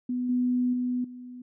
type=tone with level steps; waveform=sine; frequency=248.4 Hz; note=B3; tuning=10 cents sharp; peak=-26 / -22 / -25 / -39 dBFS; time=0.09-1.42 s; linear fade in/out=5 ms; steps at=0.29 / 0.73 / 1.04 s; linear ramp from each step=5 ms; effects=none